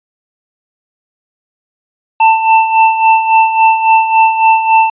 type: tone with tremolo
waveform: square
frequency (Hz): 890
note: A5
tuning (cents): +20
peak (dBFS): -4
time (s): 2.2-4.9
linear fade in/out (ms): 5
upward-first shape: sine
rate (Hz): 3.6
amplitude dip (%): 65
effects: resampled to 8000 Hz